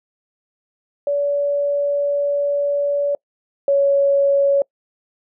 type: tone pair in turn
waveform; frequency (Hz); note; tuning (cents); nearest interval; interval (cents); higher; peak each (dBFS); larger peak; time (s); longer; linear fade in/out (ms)
sine; 572 / 559.3; D5 / C#5; -46 / +15; unison; 39; first; -16 / -12; second; 1.07-3.15 / 3.68-4.62; first; 2
effects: noise-tail reverb RT60 0.1 s tail -26 dB re dry